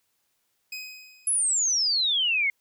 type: tone with exponential decay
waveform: 25% pulse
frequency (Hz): 2515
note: D#7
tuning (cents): +18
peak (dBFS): -28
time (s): 0.72-1.64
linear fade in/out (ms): 5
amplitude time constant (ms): 200
type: exponential sweep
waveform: sine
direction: down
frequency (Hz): 10900 to 2116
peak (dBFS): -21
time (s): 1.27-2.5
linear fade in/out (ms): 2
effects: white hiss -73 dBFS RMS until 2.6 s